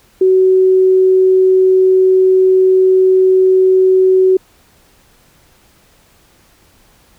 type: tone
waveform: sine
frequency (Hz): 375.1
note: F#4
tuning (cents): +24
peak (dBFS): -6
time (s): 0.21-4.37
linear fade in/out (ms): 5
effects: pink hiss -50 dBFS RMS until 7.18 s